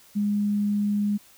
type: tone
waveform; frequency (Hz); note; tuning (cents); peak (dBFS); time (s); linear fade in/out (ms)
sine; 205.7; G#3; -16; -21; 0.15-1.18; 20
effects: white hiss -54 dBFS RMS until 1.37 s